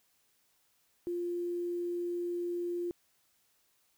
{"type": "tone with quantisation", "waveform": "sine", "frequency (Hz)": 349.2, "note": "F4", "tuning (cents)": 0, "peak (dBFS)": -32, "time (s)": [1.07, 2.91], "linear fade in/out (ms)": 0, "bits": 10, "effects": ["white hiss -72 dBFS RMS until 3.97 s"]}